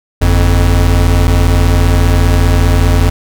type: tone pair together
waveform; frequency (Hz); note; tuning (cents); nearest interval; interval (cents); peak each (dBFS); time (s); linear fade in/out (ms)
square; 47.41 / 87.31; F#1 / F2; +43 / 0; major seventh; 1057; -10; 0.21-3.1; 10
effects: none